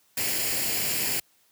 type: noise with comb filter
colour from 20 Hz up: white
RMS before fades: -27 dBFS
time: 0.17-1.2 s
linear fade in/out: 5 ms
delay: 0.41 ms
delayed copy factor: +0.6
effects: white hiss -64 dBFS RMS until 1.51 s + high-pass 80 Hz 12 dB/octave